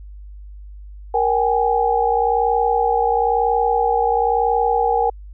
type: tone cluster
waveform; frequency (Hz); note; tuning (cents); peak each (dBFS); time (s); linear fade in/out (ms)
sine; 469.4 / 770 / 831; A#4 / G5 / G#5; +12 / -31 / +1; -19; 1.14-5.1; 5
effects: added 50 Hz sine -34 dBFS peak until 5.33 s